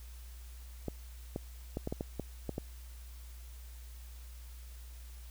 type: clicks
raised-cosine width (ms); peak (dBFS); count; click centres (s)
2; -22; 9; 0.883 / 1.361 / 1.771 / 1.874 / 1.925 / 2.009 / 2.197 / 2.493 / 2.581
effects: added 60 Hz sine -46 dBFS peak until 5.3 s + white hiss -59 dBFS RMS until 5.3 s